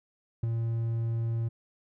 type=tone with ADSR envelope; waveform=triangle; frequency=114.9 Hz; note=A#2; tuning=25 cents flat; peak=-21 dBFS; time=0.43-1.49 s; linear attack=6 ms; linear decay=12 ms; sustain=-4 dB; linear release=14 ms; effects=none